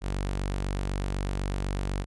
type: tone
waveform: sawtooth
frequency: 48 Hz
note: G1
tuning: 36 cents flat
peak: -24 dBFS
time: 0.01-2.06 s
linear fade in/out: 50 ms
effects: resampled to 24000 Hz